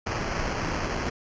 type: noise with sample-and-hold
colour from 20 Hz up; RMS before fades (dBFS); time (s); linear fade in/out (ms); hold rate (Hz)
pink; -29; 0.06-1.1; 10; 3675
effects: resampled to 16000 Hz